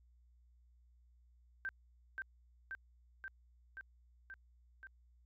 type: tone with echo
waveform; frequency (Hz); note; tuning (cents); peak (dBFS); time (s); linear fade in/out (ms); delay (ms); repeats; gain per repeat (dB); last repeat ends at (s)
sine; 1562; G6; -7; -37; 1.65-1.69; 0; 530; 6; -2; 4.87
effects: added 60 Hz sine -64 dBFS peak until 5.25 s